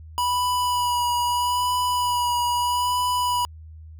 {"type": "tone with vibrato", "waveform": "square", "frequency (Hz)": 979, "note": "B5", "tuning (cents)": -15, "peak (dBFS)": -21, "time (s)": [0.18, 3.45], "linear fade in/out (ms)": 0, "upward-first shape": "sine", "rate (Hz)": 0.78, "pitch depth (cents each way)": 20, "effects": ["added 79 Hz sine -39 dBFS peak until 3.99 s"]}